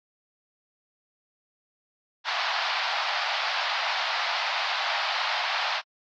pink band-pass noise, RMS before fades -28 dBFS, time 2.24-5.82 s, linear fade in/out 50 ms, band 700 to 4900 Hz, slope 48 dB/octave, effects AAC 48 kbps

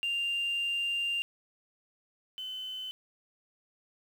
sine tone pair in turn, 2791 / 3040 Hz, F7 / F#7, -2 / +46 cents, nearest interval minor second, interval 148 cents, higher second, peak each -27 / -36 dBFS, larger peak first, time 0.03-1.22 / 2.38-2.91 s, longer first, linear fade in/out 0 ms, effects tanh soft clip ceiling -26 dBFS + 9-bit

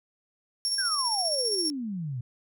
35% pulse tone with tremolo, 5500 Hz, F8, 27 cents flat, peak -22 dBFS, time 0.65-1.7 s, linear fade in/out 0 ms, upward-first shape square, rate 15 Hz, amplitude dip 35%
sine exponential sweep, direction down, 1637 to 116.54 Hz, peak -30 dBFS, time 0.78-2.21 s, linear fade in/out 5 ms
effects none

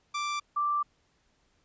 sawtooth / sine tone pair in turn, 1174.7 / 1174.7 Hz, D6 / D6, 0 / 0 cents, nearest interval unison, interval 0 cents, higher neither, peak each -26 / -25 dBFS, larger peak second, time 0.14-0.4 / 0.56-0.83 s, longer second, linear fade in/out 10 ms, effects pink hiss -70 dBFS RMS until 1.64 s + resampled to 16000 Hz

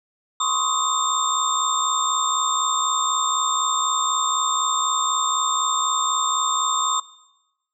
sine tone cluster, 1042 / 1106 / 1255 / 3622 / 7500 Hz, C6 / C#6 / D#6 / A7 / A#8, -7 / -4 / +15 / +49 / +10 cents, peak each -26 dBFS, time 0.4-7 s, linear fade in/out 5 ms, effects noise-tail reverb RT60 0.9 s tail -17 dB re dry

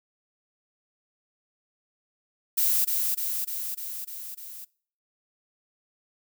violet noise with echo, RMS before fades -23 dBFS, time 2.57-2.85 s, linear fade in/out 10 ms, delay 300 ms, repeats 6, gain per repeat -3 dB, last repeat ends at 4.65 s, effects noise-tail reverb RT60 0.5 s tail -24 dB re dry

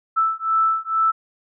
sine beating tone pair, 1318 / 1320.2 Hz, E6 / E6, -1 / +2 cents, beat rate 2.2 Hz, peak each -20 dBFS, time 0.16-1.12 s, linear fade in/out 20 ms, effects none

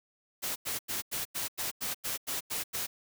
white noise bursts, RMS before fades -34 dBFS, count 11, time 0.42-2.87 s, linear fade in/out 20 ms, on 140 ms, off 91 ms, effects none

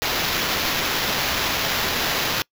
blue noise with sample-and-hold, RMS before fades -23 dBFS, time 0.02-2.42 s, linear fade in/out 0 ms, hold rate 8820 Hz, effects noise-tail reverb RT60 0.1 s tail -26 dB re dry

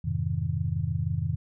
sine chord, F minor seventh, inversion none, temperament just, 87.31 / 104.77 / 130.96 / 157.15 Hz, F2 / Ab2 / C3 / Eb3, 0 / +16 / +2 / +18 cents, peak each -31 dBFS, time 0.04-1.36 s, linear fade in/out 10 ms, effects none

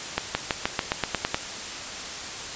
accelerating click train, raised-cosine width 0.3 ms, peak -6 dBFS, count 10, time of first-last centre 0.18-1.345 s, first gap 170 ms, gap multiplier 0.93, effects white hiss -34 dBFS RMS until 2.55 s + resampled to 16000 Hz

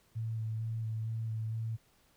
sine tone with vibrato, 111.6 Hz, A2, 25 cents sharp, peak -33 dBFS, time 0.15-1.77 s, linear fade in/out 20 ms, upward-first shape square, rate 2.2 Hz, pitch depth 15 cents each way, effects pink hiss -68 dBFS RMS until 2.16 s

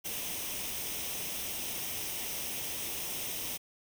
white noise with comb filter, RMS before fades -37 dBFS, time 0.04-3.58 s, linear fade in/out 20 ms, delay 0.34 ms, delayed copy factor +0.55, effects none

